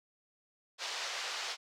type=band-pass noise; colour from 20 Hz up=white; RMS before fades=-39 dBFS; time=0.78-1.57 s; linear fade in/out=50 ms; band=520 to 5500 Hz; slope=24 dB/octave; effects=none